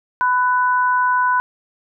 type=tone pair together; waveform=sine; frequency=1000 / 1487.5 Hz; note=B5 / F#6; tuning=+21 / +9 cents; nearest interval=perfect fifth; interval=688 cents; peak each=-15 / -19 dBFS; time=0.21-1.4 s; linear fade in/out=0 ms; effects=none